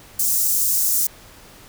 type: high-pass noise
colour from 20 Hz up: white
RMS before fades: -19 dBFS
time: 0.19-1.07 s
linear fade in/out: 5 ms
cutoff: 6200 Hz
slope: 24 dB/octave
effects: pink hiss -45 dBFS RMS until 1.68 s